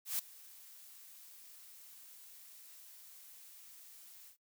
blue noise with ADSR envelope, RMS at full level -34 dBFS, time 0.05-4.37 s, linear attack 140 ms, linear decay 5 ms, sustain -22 dB, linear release 93 ms, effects noise-tail reverb RT60 0.1 s tail -19 dB re dry

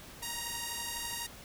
5% pulse beating tone pair, 932.3 / 944.3 Hz, A#5 / A#5, 0 / +22 cents, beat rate 12 Hz, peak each -27 dBFS, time 0.22-1.27 s, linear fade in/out 10 ms, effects pink hiss -50 dBFS RMS until 1.44 s

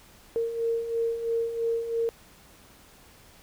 sine beating tone pair, 458.2 / 461.2 Hz, A#4 / A#4, -30 / -19 cents, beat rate 3 Hz, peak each -33 / -26 dBFS, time 0.36-2.09 s, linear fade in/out 0 ms, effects pink hiss -54 dBFS RMS until 3.42 s

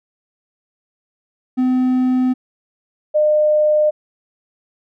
triangle / sine tone pair in turn, 254.8 / 606 Hz, C4 / D#5, -46 / -46 cents, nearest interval octave + minor third, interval 1500 cents, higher second, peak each -11 dBFS, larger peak neither, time 1.57-2.34 / 3.14-3.91 s, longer neither, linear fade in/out 20 ms, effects none

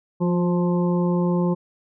harmonic tone with a mistuned harmonic, 175.3 Hz, F3, 7 cents sharp, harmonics 1 / 2 / 3 / 5 / 6, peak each -19 / -25 / -29 / -33 / -35 dBFS, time 0.2-1.55 s, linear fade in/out 20 ms, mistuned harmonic 2, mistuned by +28 cents, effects none

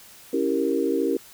sine chord, C# diminished seventh, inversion none, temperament equal, 277.2 / 329.6 / 392 / 466.2 Hz, C#4 / E4 / G4 / Bb4, 0 / 0 / 0 / 0 cents, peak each -26 dBFS, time 0.33-1.17 s, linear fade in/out 5 ms, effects white hiss -48 dBFS RMS until 1.33 s

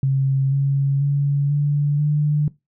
sine tone with pitch steps, 135.3 / 138.54 / 141.86 / 145.26 / 148.74 Hz, C#3 / C#3 / C#3 / D3 / D3, -42 / -1 / +40 / -19 / +22 cents, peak -15 dBFS, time 0.03-2.48 s, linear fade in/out 2 ms, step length 490 ms, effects noise-tail reverb RT60 0.2 s tail -19 dB re dry

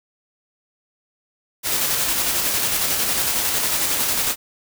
white noise with tremolo, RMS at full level -20 dBFS, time 1.63-4.36 s, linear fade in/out 50 ms, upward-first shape square, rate 11 Hz, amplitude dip 25%, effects none

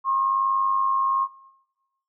sine tone with amplitude modulation, 1075 Hz, C6, 47 cents sharp, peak -17 dBFS, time 0.04-1.28 s, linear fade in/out 50 ms, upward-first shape sine, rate 101 Hz, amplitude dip 45%, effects noise-tail reverb RT60 1.0 s tail -20 dB re dry

